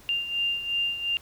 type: beating tone pair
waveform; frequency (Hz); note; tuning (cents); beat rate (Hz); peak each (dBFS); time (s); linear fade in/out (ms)
sine; 2794 / 2796.8; F7 / F7; 0 / +2; 2.8; -26 / -32; 0.09-1.17; 0
effects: pink hiss -52 dBFS RMS until 1.21 s